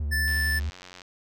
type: tone with vibrato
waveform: triangle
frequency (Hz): 74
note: D2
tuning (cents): +14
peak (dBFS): -24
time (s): 0-0.7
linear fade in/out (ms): 5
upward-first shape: sine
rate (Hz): 11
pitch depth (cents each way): 65
type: tone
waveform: square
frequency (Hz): 1759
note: A6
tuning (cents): -1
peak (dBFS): -25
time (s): 0.11-0.6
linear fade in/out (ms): 20
type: click train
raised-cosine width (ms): 0.2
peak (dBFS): -26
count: 68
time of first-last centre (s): 0.28-1.018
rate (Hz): 90.8
effects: none